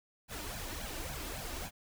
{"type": "noise with flanger", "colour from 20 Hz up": "pink", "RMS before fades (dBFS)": -41, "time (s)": [0.28, 1.71], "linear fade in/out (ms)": 50, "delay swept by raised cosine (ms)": [1.2, 3.4], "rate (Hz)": 3.6, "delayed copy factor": 0.8, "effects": []}